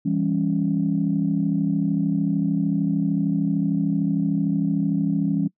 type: chord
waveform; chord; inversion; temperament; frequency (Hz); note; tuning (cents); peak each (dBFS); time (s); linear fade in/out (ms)
sine; C# diminished; first; just; 166.31 / 199.57 / 277.2; E3 / G3 / C#4; +16 / +31 / 0; -23; 0.05-5.48; 10
effects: noise-tail reverb RT60 0.1 s tail -23 dB re dry + tanh soft clip ceiling -10 dBFS